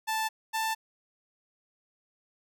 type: tone pair in turn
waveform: sawtooth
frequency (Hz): 880 / 886.1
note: A5 / A5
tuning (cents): 0 / +12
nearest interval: unison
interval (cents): 12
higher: second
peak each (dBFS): -24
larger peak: neither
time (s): 0.07-0.29 / 0.53-0.75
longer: neither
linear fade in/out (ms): 20
effects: none